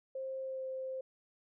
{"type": "tone with pitch glide", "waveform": "sine", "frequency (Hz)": [529, 523.8], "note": ["C5", "C5"], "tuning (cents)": [19, 2], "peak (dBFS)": -37, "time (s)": [0.15, 1.01], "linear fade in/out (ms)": 5, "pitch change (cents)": -17, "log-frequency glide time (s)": [0.42, 0.65], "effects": []}